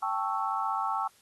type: chord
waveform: sine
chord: A dominant seventh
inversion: third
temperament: equal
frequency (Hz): 784 / 880 / 1108.7 / 1318.5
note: G5 / A5 / C#6 / E6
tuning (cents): 0 / 0 / 0 / 0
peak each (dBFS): -33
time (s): 0.02-1.08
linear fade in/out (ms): 10
effects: white hiss -62 dBFS RMS until 1.21 s + AAC 32 kbps